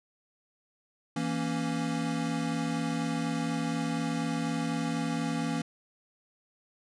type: chord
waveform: square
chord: A# diminished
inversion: second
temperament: equal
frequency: 164.81 / 233.1 / 277.2 Hz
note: E3 / A#3 / C#4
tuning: 0 / 0 / 0 cents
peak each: -34 dBFS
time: 1.16-5.62 s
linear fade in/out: 5 ms
effects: resampled to 22050 Hz